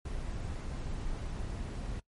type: noise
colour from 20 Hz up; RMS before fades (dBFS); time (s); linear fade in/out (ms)
brown; -37; 0.05-2; 5
effects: noise-tail reverb RT60 0.1 s tail -20 dB re dry + MP3 48 kbps